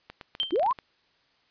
clicks, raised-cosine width 0.3 ms, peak -24 dBFS, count 11, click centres 0.1 / 0.212 / 0.351 / 0.432 / 0.508 / 0.559 / 0.596 / 0.631 / 0.663 / 0.71 / 0.788 s
sine tone with exponential decay, 3136 Hz, G7, in tune, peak -21 dBFS, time 0.4-0.6 s, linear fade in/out 0 ms, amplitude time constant 43 ms
sine linear sweep, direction up, 286 to 1108.7 Hz, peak -21 dBFS, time 0.52-0.73 s, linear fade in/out 10 ms
effects white hiss -66 dBFS RMS until 1.5 s + resampled to 11025 Hz

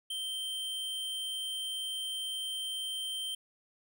square tone, 3129 Hz, G7, 4 cents flat, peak -35 dBFS, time 0.1-3.35 s, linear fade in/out 5 ms, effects none

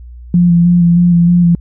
sine tone with vibrato, 173.3 Hz, F3, 13 cents flat, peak -5 dBFS, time 0.34-1.55 s, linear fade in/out 2 ms, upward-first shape square, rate 3.2 Hz, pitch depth 20 cents each way, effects added 60 Hz sine -29 dBFS peak until 1.6 s

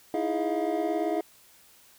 triangle tone cluster, 315.2 / 333.4 / 415 / 639 / 707 Hz, D#4 / E4 / G#4 / D#5 / F5, +23 / +20 / -1 / +46 / +21 cents, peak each -30 dBFS, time 0.14-1.21 s, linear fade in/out 2 ms, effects white hiss -57 dBFS RMS until 1.98 s

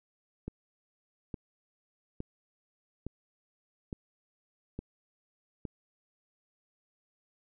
click train, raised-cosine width 3 ms, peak -24 dBFS, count 7, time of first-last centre 0.48-5.652 s, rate 1.16 Hz, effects none

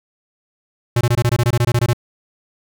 square tone bursts, 120 Hz, B2, 49 cents flat, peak -13 dBFS, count 14, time 0.96-1.933 s, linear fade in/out 5 ms, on 50 ms, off 21 ms, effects none

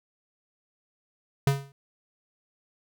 square tone with exponential decay, 138.59 Hz, C#3, in tune, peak -17 dBFS, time 1.47-1.72 s, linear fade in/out 2 ms, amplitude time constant 54 ms, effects none

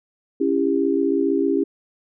sine chord, C# diminished, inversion none, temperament just, 277.2 / 332.6 / 399.1 Hz, C#4 / E4 / G4, 0 / +16 / +31 cents, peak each -21 / -22 / -21 dBFS, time 0.4-1.64 s, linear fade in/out 10 ms, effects none

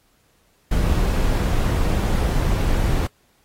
brown noise, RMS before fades -19 dBFS, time 0.71-3.07 s, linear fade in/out 5 ms, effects pink hiss -62 dBFS RMS until 3.44 s + AAC 48 kbps

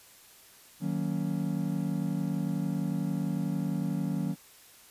triangle chord, D# minor seventh, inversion none, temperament just, 155.56 / 186.68 / 233.3 / 280 Hz, D#3 / F#3 / A#3 / C#4, 0 / +16 / +2 / +18 cents, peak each -31 / -30 / -34 / -34 dBFS, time 0.8-4.36 s, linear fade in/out 50 ms, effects white hiss -55 dBFS RMS until 4.9 s + resampled to 32000 Hz

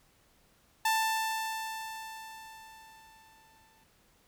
sawtooth tone with exponential decay, 886 Hz, A5, 12 cents sharp, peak -21 dBFS, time 0.85-3.84 s, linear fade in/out 5 ms, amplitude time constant 650 ms, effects pink hiss -66 dBFS RMS until 4.27 s

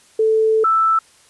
sine tone pair in turn, 440 / 1320.9 Hz, A4 / E6, 0 / +3 cents, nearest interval octave + perfect fifth, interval 1903 cents, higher second, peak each -12 dBFS, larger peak neither, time 0.19-0.64 / 0.64-0.99 s, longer first, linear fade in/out 5 ms, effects white hiss -51 dBFS RMS until 1.29 s + resampled to 24000 Hz

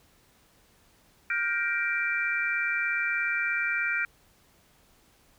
sine chord, G minor seventh, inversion third, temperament just, 1411.2 / 1568 / 1881.6 / 2352 Hz, F6 / G6 / Bb6 / D7, +18 / 0 / +16 / +2 cents, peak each -30 / -32 / -34 / -29 dBFS, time 1.3-4.05 s, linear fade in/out 2 ms, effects pink hiss -62 dBFS RMS until 5.38 s

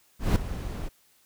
brown noise with ADSR envelope, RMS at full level -19 dBFS, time 0.19-0.89 s, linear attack 170 ms, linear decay 3 ms, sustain -14 dB, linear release 16 ms, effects white hiss -63 dBFS RMS until 1.25 s

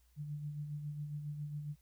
sine tone with tremolo, 147.9 Hz, D3, 13 cents sharp, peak -37 dBFS, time 0.16-1.76 s, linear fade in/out 50 ms, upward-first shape sine, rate 7.3 Hz, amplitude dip 45%, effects added 60 Hz sine -66 dBFS peak until 1.81 s + white hiss -75 dBFS RMS until 1.81 s

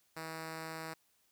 5% pulse tone, 160.9 Hz, E3, 42 cents flat, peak -30 dBFS, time 0.16-0.94 s, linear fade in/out 10 ms, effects white hiss -73 dBFS RMS until 1.31 s

